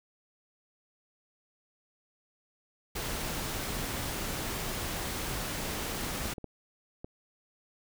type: noise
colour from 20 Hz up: pink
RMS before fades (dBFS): -35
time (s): 2.95-6.34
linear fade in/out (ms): 10
type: clicks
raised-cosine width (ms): 2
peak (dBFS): -27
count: 4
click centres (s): 6.256 / 6.382 / 6.443 / 7.045
effects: none